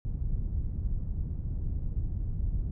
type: low-pass noise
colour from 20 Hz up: pink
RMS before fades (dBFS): -31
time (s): 0.05-2.71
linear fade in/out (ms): 0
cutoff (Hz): 100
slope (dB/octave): 12
effects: none